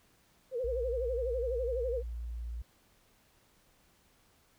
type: tone with vibrato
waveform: sine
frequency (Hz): 493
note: B4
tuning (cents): -3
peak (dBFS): -31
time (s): 0.51-2.03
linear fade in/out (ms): 50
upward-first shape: sine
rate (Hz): 12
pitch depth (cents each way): 120
type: tone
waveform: sine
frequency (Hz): 58.3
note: A#1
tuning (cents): +1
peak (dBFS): -36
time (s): 0.64-2.62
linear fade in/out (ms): 5
effects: pink hiss -67 dBFS RMS until 4.58 s

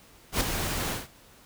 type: noise with ADSR envelope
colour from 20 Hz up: pink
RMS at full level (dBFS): -23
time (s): 0.32-1.08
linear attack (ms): 88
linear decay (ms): 4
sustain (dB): -7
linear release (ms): 180
effects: pink hiss -55 dBFS RMS until 1.45 s

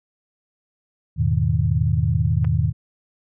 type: chord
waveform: sine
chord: E major seventh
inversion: none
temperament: equal with one note detuned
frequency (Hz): 82.41 / 105.34 / 123.47 / 155.56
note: E2 / G#2 / B2 / D#3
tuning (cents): 0 / +25 / 0 / 0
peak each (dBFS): -22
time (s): 1.16-2.73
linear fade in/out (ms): 50
type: clicks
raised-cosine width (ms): 0.5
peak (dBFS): -23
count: 2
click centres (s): 2.445 / 2.449
effects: none

